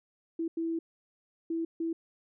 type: tone bursts at uneven times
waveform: sine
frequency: 329.6 Hz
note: E4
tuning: in tune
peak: -29 dBFS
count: 4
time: 0.39-0.48 / 0.57-0.79 / 1.5-1.65 / 1.8-1.93 s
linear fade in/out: 5 ms
effects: none